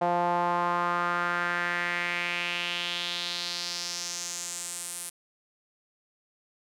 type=tone with band-pass filter sweep; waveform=sawtooth; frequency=174.61 Hz; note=F3; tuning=in tune; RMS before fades=-30 dBFS; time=0.01-5.1 s; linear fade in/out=10 ms; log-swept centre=740 to 9900 Hz; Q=3.1; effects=none